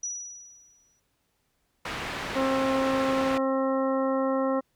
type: tone with exponential decay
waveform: sine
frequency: 5860 Hz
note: F#8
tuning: 18 cents flat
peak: -28 dBFS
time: 0.03-1 s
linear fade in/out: 5 ms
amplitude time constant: 210 ms
type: low-pass noise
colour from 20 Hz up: white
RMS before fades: -34 dBFS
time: 1.85-3.38 s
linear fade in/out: 5 ms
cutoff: 2200 Hz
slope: 12 dB/octave
type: harmonic tone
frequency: 266.4 Hz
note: C4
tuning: 31 cents sharp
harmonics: 1 / 2 / 3 / 4 / 5 / 7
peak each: -27 / -26 / -36 / -33 / -36 / -44 dBFS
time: 2.35-4.61 s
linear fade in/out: 20 ms
effects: pink hiss -73 dBFS RMS until 4.75 s